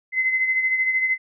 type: beating tone pair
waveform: sine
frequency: 2049 / 2062 Hz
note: C7 / C7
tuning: -37 / -26 cents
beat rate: 13 Hz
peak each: -19 / -28 dBFS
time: 0.12-1.18 s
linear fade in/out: 50 ms
effects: none